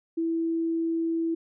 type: tone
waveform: sine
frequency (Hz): 329.6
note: E4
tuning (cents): 0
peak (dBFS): -24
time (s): 0.17-1.35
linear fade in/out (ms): 10
effects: none